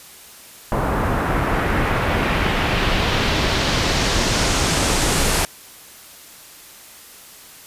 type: noise with low-pass filter sweep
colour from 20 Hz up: pink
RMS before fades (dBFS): -19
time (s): 0.72-5.45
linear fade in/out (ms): 0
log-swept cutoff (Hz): 1100 to 11000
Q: 1.2
effects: white hiss -42 dBFS RMS until 7.66 s + resampled to 32000 Hz